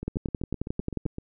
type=two click trains; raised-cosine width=3 ms; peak=-21 / -15 dBFS; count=10 / 12; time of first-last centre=0.03-1.184 / 0.08-1.062 s; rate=7.8 / 11.2 Hz; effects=none